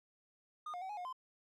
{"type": "tone with pitch steps", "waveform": "triangle", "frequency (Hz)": [1223, 713, 759, 835, 718, 1031], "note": ["D#6", "F5", "F#5", "G#5", "F5", "C6"], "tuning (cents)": [-30, 36, 44, 9, 48, -26], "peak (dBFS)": -39, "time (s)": [0.66, 1.128], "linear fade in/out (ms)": 5, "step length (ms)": 78, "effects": []}